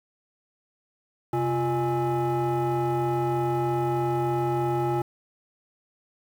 sine tone with frequency modulation, 349.2 Hz, F4, in tune, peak -20 dBFS, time 1.33-5.02 s, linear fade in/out 5 ms, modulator 480 Hz, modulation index 1.2, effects tanh soft clip ceiling -21 dBFS + 8-bit

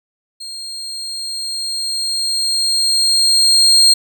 35% pulse tone with level ramp, 4217 Hz, C8, 13 cents sharp, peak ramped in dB -26 to -5 dBFS, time 0.4-3.94 s, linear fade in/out 10 ms, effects none

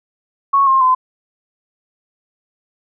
sine tone with pitch steps, 1105 / 1064.3 / 1025.1 Hz, C#6 / C6 / C6, -6 / +29 / -36 cents, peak -9 dBFS, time 0.53-0.95 s, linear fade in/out 10 ms, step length 140 ms, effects none

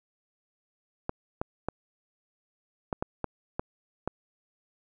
clicks, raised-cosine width 1 ms, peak -15 dBFS, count 8, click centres 1.094 / 1.415 / 1.686 / 2.928 / 3.025 / 3.243 / 3.595 / 4.076 s, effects none

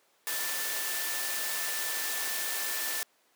sine tone in noise, 1766 Hz, A6, 6 cents sharp, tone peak -39 dBFS, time 0.27-3.03 s, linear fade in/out 0 ms, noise white, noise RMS -33 dBFS, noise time 0.27-3.03 s, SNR -9 dB, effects pink hiss -67 dBFS RMS until 3.35 s + high-pass 400 Hz 12 dB/octave

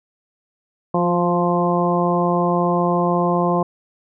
harmonic tone with a mistuned harmonic, 174.61 Hz, F3, in tune, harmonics 1 / 2 / 3 / 4 / 5 / 6, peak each -20 / -22 / -23 / -23 / -26 / -23 dBFS, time 0.94-3.63 s, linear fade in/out 5 ms, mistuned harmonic 2, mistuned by +18 cents, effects none

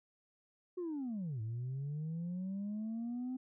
sine linear two-way sweep, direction down then up, 370 to 107.4 to 259.3 Hz, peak -35 dBFS, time 0.77-3.37 s, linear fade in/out 10 ms, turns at 1.41 s, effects tanh soft clip ceiling -35 dBFS

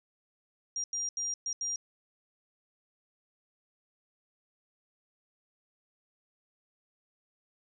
sine tone bursts at uneven times, 5700 Hz, F8, 34 cents sharp, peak -31 dBFS, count 5, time 0.76-0.84 / 0.93-1.09 / 1.17-1.34 / 1.46-1.53 / 1.61-1.76 s, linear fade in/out 2 ms, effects none

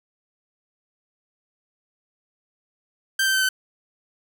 sawtooth tone with pitch steps, 1568 / 1553.6 / 1539.3 / 1525.1 Hz, G6 / G6 / G6 / G6, 0 / -16 / -32 / -48 cents, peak -15 dBFS, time 3.19-3.49 s, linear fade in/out 5 ms, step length 75 ms, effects none

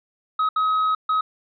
triangle tone bursts at uneven times, 1271 Hz, D#6, 36 cents sharp, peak -16 dBFS, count 3, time 0.39-0.49 / 0.56-0.95 / 1.09-1.21 s, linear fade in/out 5 ms, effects resampled to 11025 Hz

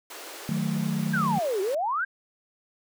pink high-pass noise, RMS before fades -41 dBFS, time 0.1-1.75 s, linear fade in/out 5 ms, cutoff 310 Hz, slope 48 dB/octave
sine chord, D# diminished, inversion none, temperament equal, 155.56 / 185 / 220 Hz, D#3 / F#3 / A3, 0 / 0 / 0 cents, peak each -29 dBFS, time 0.49-1.39 s, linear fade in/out 2 ms
sine exponential two-way sweep, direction down then up, 1642 to 366.4 to 1642 Hz, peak -24 dBFS, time 1.13-2.05 s, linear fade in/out 10 ms, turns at 1.61 s
effects none

